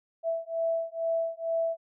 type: beating tone pair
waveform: sine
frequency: 659.3 / 661.5 Hz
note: E5 / E5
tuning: 0 / +6 cents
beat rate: 2.2 Hz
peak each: -30 dBFS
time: 0.23-1.77 s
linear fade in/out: 50 ms
effects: none